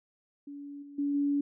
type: tone with level steps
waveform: sine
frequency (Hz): 285.1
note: C#4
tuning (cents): +49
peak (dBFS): -40 / -45 / -27 / -25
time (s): 0.47-1.41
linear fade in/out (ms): 5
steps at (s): 0.82 / 0.98 / 1.14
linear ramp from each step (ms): 10
effects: none